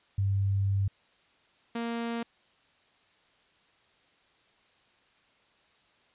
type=tone pair in turn; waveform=sine / sawtooth; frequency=98.4 / 233 Hz; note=G2 / A#3; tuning=+7 / -1 cents; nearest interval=octave + minor third; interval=1492 cents; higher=second; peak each=-24 / -27 dBFS; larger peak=first; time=0.18-0.88 / 1.75-2.23 s; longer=first; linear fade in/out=5 ms; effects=white hiss -65 dBFS RMS until 6.14 s + resampled to 8000 Hz